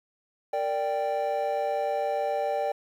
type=chord; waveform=triangle; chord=G minor; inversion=first; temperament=equal with one note detuned; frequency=460.5 / 587.3 / 784 Hz; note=Bb4 / D5 / G5; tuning=-21 / 0 / 0 cents; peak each=-31 / -26 / -27 dBFS; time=0.53-2.72 s; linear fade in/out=5 ms; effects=tanh soft clip ceiling -14 dBFS + 10-bit